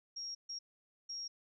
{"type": "tone bursts at uneven times", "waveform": "sine", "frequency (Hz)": 5588, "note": "F8", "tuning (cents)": 0, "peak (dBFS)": -40, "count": 3, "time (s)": [[0.16, 0.35], [0.49, 0.59], [1.09, 1.28]], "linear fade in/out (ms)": 10, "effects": []}